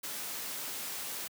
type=noise; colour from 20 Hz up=white; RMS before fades=-39 dBFS; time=0.03-1.28 s; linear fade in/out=10 ms; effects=high-pass 150 Hz 12 dB/octave